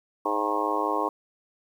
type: harmonic tone with a mistuned harmonic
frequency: 104.9 Hz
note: G#2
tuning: 18 cents sharp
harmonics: 3 / 4 / 5 / 6 / 7 / 8 / 9 / 10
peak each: -32 / -32 / -33 / -35 / -34 / -33 / -30 / -29 dBFS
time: 0.25-1.09 s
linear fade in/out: 5 ms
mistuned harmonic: 10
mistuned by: +51 cents
effects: 9-bit